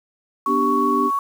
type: tone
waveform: sine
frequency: 1115 Hz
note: C#6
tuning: 10 cents sharp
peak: -18 dBFS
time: 0.46-1.19 s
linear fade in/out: 2 ms
type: chord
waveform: sine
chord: G major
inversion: first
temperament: equal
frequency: 246.9 / 293.7 / 392 Hz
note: B3 / D4 / G4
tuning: 0 / 0 / 0 cents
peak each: -23 dBFS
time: 0.46-1.11 s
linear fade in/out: 50 ms
effects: 7-bit